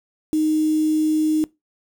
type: tone with quantisation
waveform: sine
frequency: 310 Hz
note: D#4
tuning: 6 cents flat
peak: -16 dBFS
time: 0.33-1.44 s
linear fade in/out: 0 ms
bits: 6
effects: noise-tail reverb RT60 0.2 s tail -21 dB re dry